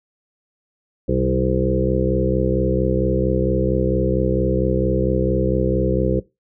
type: harmonic tone with a mistuned harmonic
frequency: 64.4 Hz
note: C2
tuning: 27 cents flat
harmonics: 1 / 2 / 3 / 5 / 6 / 7 / 8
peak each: -24 / -24 / -24 / -24 / -24 / -24 / -24 dBFS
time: 1.08-6.2 s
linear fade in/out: 10 ms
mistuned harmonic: 2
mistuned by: -30 cents
effects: noise-tail reverb RT60 0.2 s tail -17 dB re dry